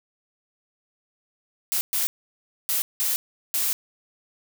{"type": "noise bursts at uneven times", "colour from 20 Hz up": "blue", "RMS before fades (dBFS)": -24, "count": 5, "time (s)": [[1.72, 1.81], [1.93, 2.07], [2.69, 2.82], [3, 3.16], [3.54, 3.73]], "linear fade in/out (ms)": 0, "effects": []}